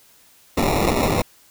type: noise with sample-and-hold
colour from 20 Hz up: white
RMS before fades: -19 dBFS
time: 0.57-1.22 s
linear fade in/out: 5 ms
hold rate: 1575 Hz
effects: white hiss -53 dBFS RMS until 1.5 s